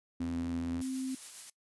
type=tone with pitch glide; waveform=sine; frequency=256.3 to 261.7 Hz; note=C4 to C4; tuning=-36 to 0 cents; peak=-33 dBFS; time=0.2-1.15 s; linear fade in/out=5 ms; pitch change=+36 cents; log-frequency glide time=0.7-0.86 s
type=tone with vibrato; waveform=sawtooth; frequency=83.5 Hz; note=E2; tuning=23 cents sharp; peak=-36 dBFS; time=0.2-0.82 s; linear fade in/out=10 ms; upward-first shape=square; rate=17 Hz; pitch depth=31 cents each way
type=noise with tremolo; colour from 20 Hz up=blue; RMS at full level=-43 dBFS; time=0.81-1.5 s; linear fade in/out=5 ms; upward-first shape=sine; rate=7.4 Hz; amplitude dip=30%
effects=noise-tail reverb RT60 0.1 s tail -21 dB re dry + resampled to 24000 Hz